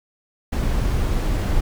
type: noise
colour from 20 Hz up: brown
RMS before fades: -20 dBFS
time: 0.52-1.61 s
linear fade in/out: 10 ms
effects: none